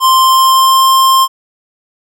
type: tone with pitch glide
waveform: square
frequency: 1046.5 to 1056.8 Hz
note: C6 to C6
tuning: 0 to +17 cents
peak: -6 dBFS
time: 0-1.28 s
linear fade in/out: 50 ms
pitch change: +17 cents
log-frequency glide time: 0.18-0.89 s
effects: none